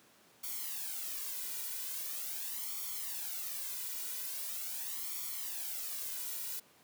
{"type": "noise with flanger", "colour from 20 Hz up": "blue", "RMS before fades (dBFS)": -40, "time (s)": [0.43, 6.6], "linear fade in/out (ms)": 10, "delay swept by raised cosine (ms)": [0.89, 2.09], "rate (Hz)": 0.42, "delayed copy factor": 0.85, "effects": ["pink hiss -63 dBFS RMS until 6.83 s", "high-pass 200 Hz 12 dB/octave"]}